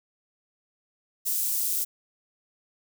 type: high-pass noise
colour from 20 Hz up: white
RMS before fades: -27 dBFS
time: 1.25-1.85 s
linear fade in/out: 20 ms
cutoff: 8000 Hz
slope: 12 dB/octave
effects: none